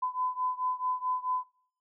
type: beating tone pair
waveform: sine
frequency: 1008 / 1012.6 Hz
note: B5 / B5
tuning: +35 / +43 cents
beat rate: 4.6 Hz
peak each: -31 / -33 dBFS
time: 0.02-1.44 s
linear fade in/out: 10 ms
effects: noise-tail reverb RT60 0.6 s tail -22 dB re dry